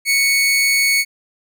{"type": "tone with amplitude modulation", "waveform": "sawtooth", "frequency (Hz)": 2217, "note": "C#7", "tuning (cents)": 0, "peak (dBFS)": -8, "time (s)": [0.05, 1.05], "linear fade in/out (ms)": 50, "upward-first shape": "sine", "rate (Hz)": 200, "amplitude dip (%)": 35, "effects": []}